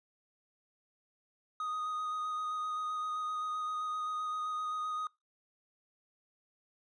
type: tone with vibrato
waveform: triangle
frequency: 1244.5 Hz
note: D#6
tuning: in tune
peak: -32 dBFS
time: 1.6-5.07 s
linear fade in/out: 2 ms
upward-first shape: square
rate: 7.7 Hz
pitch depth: 12 cents each way
effects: noise-tail reverb RT60 0.2 s tail -23 dB re dry + resampled to 22050 Hz